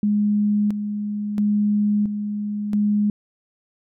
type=tone with tremolo; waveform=sine; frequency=207.7 Hz; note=G#3; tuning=in tune; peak=-16 dBFS; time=0.03-3.1 s; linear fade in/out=2 ms; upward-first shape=square; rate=0.74 Hz; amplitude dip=55%; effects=none